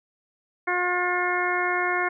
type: harmonic tone with a mistuned harmonic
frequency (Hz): 358.1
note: F4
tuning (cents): +43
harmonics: 1 / 2 / 3 / 4 / 5 / 6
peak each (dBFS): -29 / -29 / -29 / -29 / -29 / -29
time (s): 0.67-2.09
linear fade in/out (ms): 10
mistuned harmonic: 5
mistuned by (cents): -17
effects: none